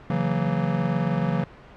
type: chord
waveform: square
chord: F# dominant seventh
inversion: second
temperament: just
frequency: 138.75 / 166.5 / 185 / 231.2 Hz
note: C#3 / E3 / F#3 / A#3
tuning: +2 / +18 / 0 / -14 cents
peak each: -29 / -26 / -28 / -31 dBFS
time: 0.1-1.44 s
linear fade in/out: 2 ms
effects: pink hiss -46 dBFS RMS until 1.76 s + low-pass 2000 Hz 12 dB/octave